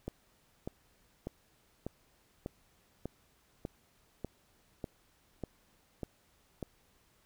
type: click train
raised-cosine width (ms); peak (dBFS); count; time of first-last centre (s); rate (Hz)
2; -24; 12; 0.08-6.628; 1.68
effects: pink hiss -69 dBFS RMS until 7.25 s